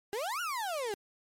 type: exponential two-way sweep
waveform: 35% pulse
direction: up then down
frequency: 390 to 1480 to 390 Hz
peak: -31 dBFS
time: 0.13-0.94 s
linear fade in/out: 0 ms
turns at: 0.41 s
effects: MP3 64 kbps